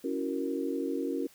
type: chord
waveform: sine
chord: F# dominant seventh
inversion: second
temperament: equal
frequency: 277.2 / 329.6 / 370 / 466.2 Hz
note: C#4 / E4 / F#4 / A#4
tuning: 0 / 0 / 0 / 0 cents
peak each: -33 / -36 / -36 / -36 dBFS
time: 0.04-1.27 s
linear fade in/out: 5 ms
effects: white hiss -59 dBFS RMS until 1.34 s